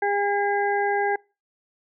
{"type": "harmonic tone", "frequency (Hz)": 405.3, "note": "G#4", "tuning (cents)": -42, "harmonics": [1, 2, 4, 5], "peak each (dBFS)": [-25, -23, -28, -33], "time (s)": [0.02, 1.16], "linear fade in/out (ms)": 5, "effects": ["noise-tail reverb RT60 0.3 s tail -25 dB re dry"]}